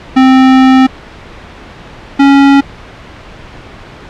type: tone pair in turn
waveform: square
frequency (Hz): 261.6 / 277.6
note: C4 / C#4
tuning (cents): 0 / +3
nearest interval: minor second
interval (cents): 103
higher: second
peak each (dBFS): -3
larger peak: neither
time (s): 0.16-0.87 / 2.19-2.61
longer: first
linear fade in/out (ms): 10
effects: pink hiss -31 dBFS RMS until 4.09 s + low-pass 3000 Hz 12 dB/octave